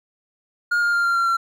triangle tone with pitch steps, 1422 / 1409.7 / 1397.6 / 1385.5 / 1373.6 / 1361.7 Hz, F6 / F6 / F6 / F6 / F6 / F6, +31 / +16 / +1 / -14 / -29 / -44 cents, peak -15 dBFS, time 0.71-1.37 s, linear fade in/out 10 ms, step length 110 ms, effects none

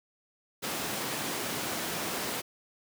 pink high-pass noise, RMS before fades -34 dBFS, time 0.62-2.42 s, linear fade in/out 20 ms, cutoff 200 Hz, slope 12 dB/octave, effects none

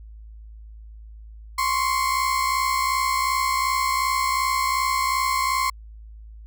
35% pulse tone pair together, 1046 / 1108.7 Hz, C6 / C#6, -1 / 0 cents, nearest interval minor second, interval 101 cents, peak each -20 / -24 dBFS, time 1.58-5.7 s, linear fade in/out 5 ms, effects added 54 Hz sine -39 dBFS peak until 6.46 s

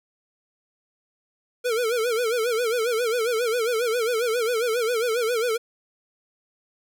square tone with vibrato, 466.2 Hz, A#4, in tune, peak -22 dBFS, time 1.64-5.58 s, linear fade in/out 20 ms, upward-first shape sine, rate 7.4 Hz, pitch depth 120 cents each way, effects none

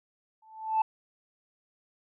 sine tone with exponential growth, 878 Hz, A5, 4 cents flat, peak -18 dBFS, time 0.42-0.82 s, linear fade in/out 5 ms, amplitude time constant 85 ms, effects tanh soft clip ceiling -19 dBFS

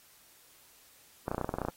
clicks, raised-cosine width 1 ms, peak -18 dBFS, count 12, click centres 1.281 / 1.315 / 1.346 / 1.381 / 1.413 / 1.445 / 1.492 / 1.54 / 1.585 / 1.617 / 1.65 / 1.685 s, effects white hiss -60 dBFS RMS until 1.76 s + AAC 48 kbps

